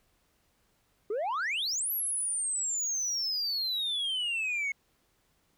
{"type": "exponential two-way sweep", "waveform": "sine", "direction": "up then down", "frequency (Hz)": [392, 11880, 2172], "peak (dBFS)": -26, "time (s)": [1.1, 4.72], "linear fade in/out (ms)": 5, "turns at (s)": 1.91, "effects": ["tanh soft clip ceiling -28 dBFS", "pink hiss -71 dBFS RMS until 5.57 s"]}